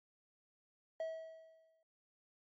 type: tone with exponential decay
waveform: triangle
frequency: 646 Hz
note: E5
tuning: 35 cents flat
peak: -34 dBFS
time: 1-1.83 s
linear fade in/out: 2 ms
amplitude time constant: 180 ms
effects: MP3 32 kbps